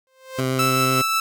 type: tone with exponential growth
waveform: sawtooth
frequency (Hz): 523.3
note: C5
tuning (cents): 0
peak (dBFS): -21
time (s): 0.07-0.4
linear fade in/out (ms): 0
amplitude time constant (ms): 70
type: tone with vibrato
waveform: 15% pulse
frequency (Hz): 130.5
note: C3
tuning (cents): -4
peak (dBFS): -14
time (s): 0.38-1.02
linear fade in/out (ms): 10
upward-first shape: triangle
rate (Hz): 7.9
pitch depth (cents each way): 12
type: tone with tremolo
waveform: sawtooth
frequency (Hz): 1318.5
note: E6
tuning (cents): 0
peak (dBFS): -14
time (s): 0.59-1.2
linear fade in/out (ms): 2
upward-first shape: triangle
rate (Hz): 5.6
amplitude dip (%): 30
effects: none